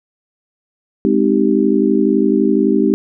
sine chord, Ab major seventh, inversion none, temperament just, 207.7 / 259.6 / 311.5 / 389.3 Hz, Ab3 / C4 / Eb4 / G4, 0 / -13 / +2 / -12 cents, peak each -16 dBFS, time 1.05-2.94 s, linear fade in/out 0 ms, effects none

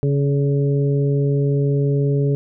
harmonic tone with a mistuned harmonic, 140.8 Hz, C#3, 27 cents sharp, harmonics 1 / 2 / 3 / 4, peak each -16 / -26 / -22 / -33 dBFS, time 0.03-2.35 s, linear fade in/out 0 ms, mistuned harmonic 4, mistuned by +17 cents, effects none

